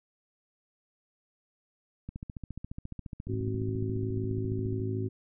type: click train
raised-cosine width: 5 ms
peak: -26 dBFS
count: 40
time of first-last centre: 2.09-4.798 s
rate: 14.4 Hz
type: harmonic tone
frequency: 53.3 Hz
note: G#1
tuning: 46 cents sharp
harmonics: 2 / 3 / 4 / 5 / 6 / 7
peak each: -31 / -45 / -42 / -37 / -48 / -36 dBFS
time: 3.28-5.09 s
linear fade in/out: 20 ms
effects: none